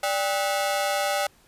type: ring-modulated tone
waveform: sawtooth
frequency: 690 Hz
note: F5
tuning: 21 cents flat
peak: -16 dBFS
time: 0.03-1.27 s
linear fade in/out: 5 ms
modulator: 105 Hz
effects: pink hiss -58 dBFS RMS until 1.47 s + resampled to 32000 Hz